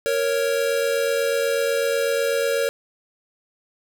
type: tone pair together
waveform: square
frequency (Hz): 465.6 / 553.7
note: A#4 / C#5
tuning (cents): -2 / -2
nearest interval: minor third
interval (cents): 300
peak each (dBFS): -23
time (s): 0.06-2.69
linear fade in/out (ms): 0
effects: none